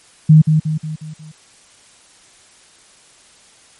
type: tone with echo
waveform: sine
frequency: 155.56 Hz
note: D#3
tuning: in tune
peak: -3 dBFS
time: 0.29-0.42 s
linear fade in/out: 10 ms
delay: 180 ms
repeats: 5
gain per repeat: -6 dB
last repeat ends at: 1.32 s
effects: white hiss -48 dBFS RMS until 3.79 s + MP3 48 kbps